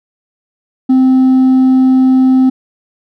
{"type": "tone with hard clipping", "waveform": "triangle", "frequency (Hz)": 259.9, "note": "C4", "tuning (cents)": -11, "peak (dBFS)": -4, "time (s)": [0.89, 2.5], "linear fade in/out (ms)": 10, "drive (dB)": 1, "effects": []}